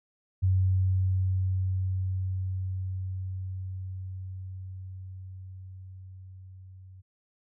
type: tone with level ramp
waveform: sine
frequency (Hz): 93.7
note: F#2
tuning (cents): +22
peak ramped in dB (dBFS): -20 to -46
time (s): 0.42-7.02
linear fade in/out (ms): 20
effects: none